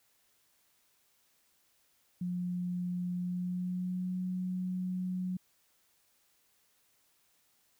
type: tone with pitch glide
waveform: sine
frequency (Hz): 178.4 to 183.2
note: F3 to F#3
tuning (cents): +37 to -17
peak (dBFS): -32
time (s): 2.21-5.37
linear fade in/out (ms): 5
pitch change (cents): +46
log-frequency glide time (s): 3.18-4.18
effects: white hiss -71 dBFS RMS until 7.79 s